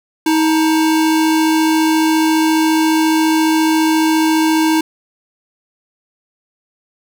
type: tone pair together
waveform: square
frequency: 317.5 / 898 Hz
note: D#4 / A5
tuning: +35 / +35 cents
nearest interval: octave + tritone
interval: 1800 cents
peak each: -12 / -22 dBFS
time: 0.26-4.81 s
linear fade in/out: 5 ms
effects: none